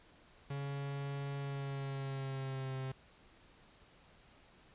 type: tone with pitch glide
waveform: 45% pulse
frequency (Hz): 140 to 132.14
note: C#3 to C3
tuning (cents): +18 to +17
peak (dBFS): -38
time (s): 0.5-2.92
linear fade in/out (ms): 5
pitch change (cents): -101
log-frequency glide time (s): 1.38-2.77
effects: pink hiss -63 dBFS RMS until 4.74 s + resampled to 8000 Hz